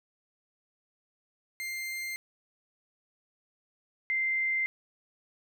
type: tone pair in turn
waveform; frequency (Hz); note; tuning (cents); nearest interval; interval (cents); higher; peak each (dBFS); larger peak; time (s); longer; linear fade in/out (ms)
40% pulse / sine; 2099 / 2086; C7 / C7; +5 / -6; unison; 11; first; -33 / -26; second; 1.6-2.16 / 4.1-4.66; neither; 0
effects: none